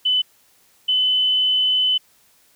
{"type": "tone pair in turn", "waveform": "sine", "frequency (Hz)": [3010, 3021], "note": ["F#7", "F#7"], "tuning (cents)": [29, 35], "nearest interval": "unison", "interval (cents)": 6, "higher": "second", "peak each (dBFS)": -15, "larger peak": "neither", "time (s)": [[0.05, 0.22], [0.88, 1.98]], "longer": "second", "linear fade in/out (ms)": 10, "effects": ["white hiss -57 dBFS RMS until 2.55 s"]}